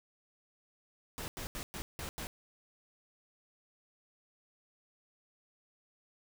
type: noise bursts at uneven times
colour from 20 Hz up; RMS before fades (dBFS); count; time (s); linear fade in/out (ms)
pink; -41; 6; 1.18-1.28 / 1.37-1.47 / 1.55-1.63 / 1.74-1.82 / 1.99-2.09 / 2.18-2.27; 0
effects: none